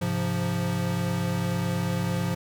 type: chord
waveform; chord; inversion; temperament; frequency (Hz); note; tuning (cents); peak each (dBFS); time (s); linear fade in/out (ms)
square; F minor; first; equal with one note detuned; 103.83 / 132.87 / 174.61; Ab2 / C3 / F3; 0 / +27 / 0; -31 / -32 / -28; 0.01-2.35; 10
effects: none